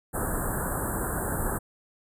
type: band-stop noise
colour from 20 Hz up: pink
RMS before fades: -29 dBFS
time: 0.13-1.59 s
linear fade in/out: 20 ms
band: 1700 to 7800 Hz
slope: 96 dB/octave
effects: resampled to 32000 Hz